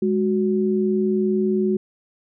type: tone pair together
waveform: sine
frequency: 207.5 / 370 Hz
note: G#3 / F#4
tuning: -1 / 0 cents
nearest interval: minor seventh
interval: 1001 cents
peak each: -20 dBFS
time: 0.02-1.77 s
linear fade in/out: 5 ms
effects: none